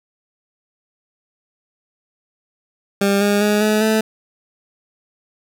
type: tone with pitch steps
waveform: 20% pulse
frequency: 199.3 / 204 / 208.7 / 213.6 / 218.6 Hz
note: G3 / G#3 / G#3 / G#3 / A3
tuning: +29 / -31 / +9 / +49 / -11 cents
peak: -9 dBFS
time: 3.01-4.01 s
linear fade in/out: 5 ms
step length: 200 ms
effects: none